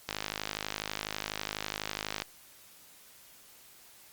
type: click train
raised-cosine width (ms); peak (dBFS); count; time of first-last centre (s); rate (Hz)
0.2; -15; 112; 0.09-2.221; 52.1
effects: white hiss -56 dBFS RMS until 4.12 s + Opus 48 kbps